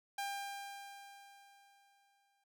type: tone with exponential decay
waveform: sawtooth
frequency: 798 Hz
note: G5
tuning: 31 cents sharp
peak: -33 dBFS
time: 0.18-2.44 s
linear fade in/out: 5 ms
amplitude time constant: 490 ms
effects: none